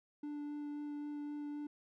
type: tone with vibrato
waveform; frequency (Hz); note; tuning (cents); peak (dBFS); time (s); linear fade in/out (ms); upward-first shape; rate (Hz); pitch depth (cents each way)
triangle; 293.5; D4; -1; -38; 0.23-1.67; 5; sine; 3.8; 8
effects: none